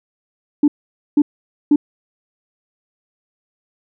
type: tone bursts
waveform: sine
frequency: 293 Hz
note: D4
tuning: 4 cents flat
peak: -7 dBFS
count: 3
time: 0.63-1.76 s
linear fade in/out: 5 ms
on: 50 ms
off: 490 ms
effects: tanh soft clip ceiling -4 dBFS